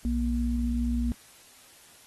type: tone pair together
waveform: sine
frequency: 60.59 / 237.8 Hz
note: B1 / A#3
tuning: -32 / +35 cents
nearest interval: 2 octaves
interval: 2367 cents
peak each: -27 dBFS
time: 0.05-1.12 s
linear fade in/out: 0 ms
effects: white hiss -54 dBFS RMS until 2.06 s + AAC 32 kbps